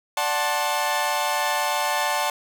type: chord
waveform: sawtooth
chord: D dominant seventh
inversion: none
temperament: equal with one note detuned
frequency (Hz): 587.3 / 740 / 880 / 1068.5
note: D5 / F#5 / A5 / C6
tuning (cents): 0 / 0 / 0 / +36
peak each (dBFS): -25 / -24 / -21 / -25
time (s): 0.17-2.3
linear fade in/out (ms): 2
effects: none